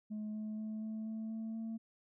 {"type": "tone with pitch steps", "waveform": "sine", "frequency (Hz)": [213.1, 215, 216.8, 218.7, 220.6, 222.5, 224.5], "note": ["G#3", "A3", "A3", "A3", "A3", "A3", "A3"], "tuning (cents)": [45, -40, -25, -10, 5, 20, 35], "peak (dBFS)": -36, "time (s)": [0.1, 1.78], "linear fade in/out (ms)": 20, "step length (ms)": 240, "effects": ["tanh soft clip ceiling -37 dBFS"]}